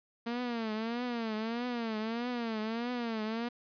sawtooth tone with vibrato, 230.6 Hz, A#3, 19 cents flat, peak -29 dBFS, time 0.26-3.49 s, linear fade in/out 10 ms, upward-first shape triangle, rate 1.6 Hz, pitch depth 140 cents each way, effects resampled to 11025 Hz + 10-bit

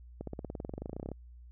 accelerating click train, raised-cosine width 2 ms, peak -25 dBFS, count 22, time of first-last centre 0.21-1.117 s, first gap 63 ms, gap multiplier 0.96, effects added 60 Hz sine -49 dBFS peak until 1.51 s

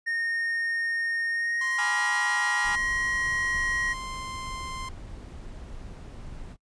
triangle tone with pitch glide, 1843 to 1898.1 Hz, A#6 to A#6, -20 to +31 cents, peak -24 dBFS, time 0.06-3.94 s, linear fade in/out 20 ms, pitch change +51 cents, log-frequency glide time 1.29-1.91 s
sawtooth tone, 1046 Hz, C6, 1 cent flat, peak -31 dBFS, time 1.61-4.89 s, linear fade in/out 5 ms
40% pulse chord, G# diminished seventh, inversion none, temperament equal with one note detuned, 830.6 / 987.8 / 1184.9 / 1396.9 Hz, G#5 / B5 / D6 / F6, 0 / 0 / +15 / 0 cents, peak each -32 / -33 / -37 / -33 dBFS, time 1.78-2.76 s, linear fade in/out 10 ms
brown noise, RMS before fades -40 dBFS, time 2.63-6.57 s, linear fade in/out 50 ms
effects noise-tail reverb RT60 0.1 s tail -24 dB re dry + resampled to 22050 Hz

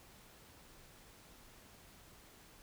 silence, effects pink hiss -60 dBFS RMS until 2.62 s

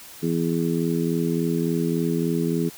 harmonic tone, 83.5 Hz, E2, 23 cents sharp, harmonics 2 / 3 / 4 / 5, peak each -24 / -26 / -27 / -28 dBFS, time 0.22-2.7 s, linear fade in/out 20 ms, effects white hiss -43 dBFS RMS until 2.77 s

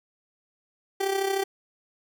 30% pulse tone with amplitude modulation, 389.9 Hz, G4, 9 cents flat, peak -19 dBFS, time 1-1.44 s, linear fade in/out 10 ms, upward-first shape sine, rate 33.2 Hz, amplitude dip 60%, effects none

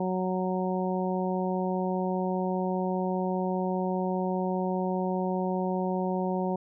harmonic tone, 185 Hz, F#3, in tune, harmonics 1 / 2 / 3 / 4 / 5, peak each -29 / -32 / -34 / -35 / -36 dBFS, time 0-6.56 s, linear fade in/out 5 ms, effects none

